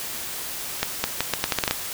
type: accelerating click train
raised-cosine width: 0.2 ms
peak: -3 dBFS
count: 10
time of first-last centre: 0.83-1.71 s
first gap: 210 ms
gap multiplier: 0.79
effects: white hiss -32 dBFS RMS until 1.93 s